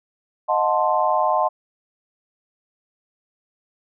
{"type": "chord", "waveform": "sine", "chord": "D# diminished seventh", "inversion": "none", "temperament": "equal with one note detuned", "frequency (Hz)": [622.3, 723.1, 880, 1046.5], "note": ["D#5", "F#5", "A5", "C6"], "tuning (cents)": [0, -40, 0, 0], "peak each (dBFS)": -22, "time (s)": [0.48, 1.49], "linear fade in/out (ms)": 20, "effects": []}